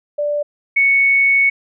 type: tone pair in turn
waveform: sine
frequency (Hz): 587.3 / 2217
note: D5 / C#7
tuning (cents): 0 / 0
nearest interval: octave + major seventh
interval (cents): 2300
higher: second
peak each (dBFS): -16 / -10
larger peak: second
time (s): 0.18-0.43 / 0.76-1.5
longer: second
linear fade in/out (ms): 10
effects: none